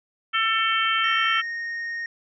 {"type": "harmonic tone", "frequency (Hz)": 446.2, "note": "A4", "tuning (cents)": 24, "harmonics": [3, 4, 5, 6, 7], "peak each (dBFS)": [-23, -27, -28, -30, -26], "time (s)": [0.33, 1.42], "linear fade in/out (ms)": 20}
{"type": "tone", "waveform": "triangle", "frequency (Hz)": 1855, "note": "A#6", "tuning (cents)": -9, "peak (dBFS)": -26, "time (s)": [1.04, 2.06], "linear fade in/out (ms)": 2}
{"effects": ["resampled to 16000 Hz"]}